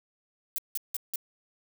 violet noise bursts, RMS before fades -31 dBFS, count 4, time 0.56-1.158 s, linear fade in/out 0 ms, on 22 ms, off 170 ms, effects none

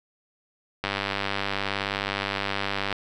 click train, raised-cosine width 0.3 ms, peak -10 dBFS, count 208, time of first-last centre 0.84-2.927 s, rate 99.2 Hz, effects none

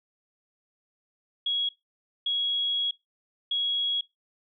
sine tone bursts at uneven times, 3322 Hz, G#7, in tune, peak -24 dBFS, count 3, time 1.46-1.69 / 2.26-2.91 / 3.51-4.01 s, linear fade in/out 5 ms, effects noise-tail reverb RT60 0.2 s tail -21 dB re dry

